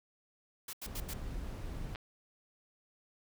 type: noise bursts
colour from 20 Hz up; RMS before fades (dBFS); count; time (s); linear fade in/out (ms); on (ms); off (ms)
white; -43; 4; 0.68-1.137; 5; 52; 83
type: noise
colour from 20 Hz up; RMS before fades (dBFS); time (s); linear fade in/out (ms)
brown; -41; 0.86-1.95; 2
type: clicks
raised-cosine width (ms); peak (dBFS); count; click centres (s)
0.3; -26; 2; 1.951 / 1.958
effects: none